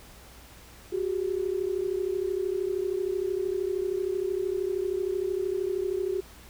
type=tone pair together; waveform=sine; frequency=367 / 400 Hz; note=F#4 / G4; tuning=-14 / +35 cents; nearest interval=minor second; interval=149 cents; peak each=-28 / -30 dBFS; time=0.92-6.21 s; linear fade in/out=10 ms; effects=added 60 Hz sine -53 dBFS peak until 6.49 s + pink hiss -51 dBFS RMS until 6.49 s